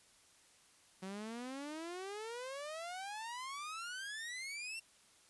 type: exponential sweep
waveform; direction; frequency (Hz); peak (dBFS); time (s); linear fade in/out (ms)
sawtooth; up; 185 to 2751; -39; 1.02-4.8; 10
effects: white hiss -66 dBFS RMS until 5.29 s + resampled to 24000 Hz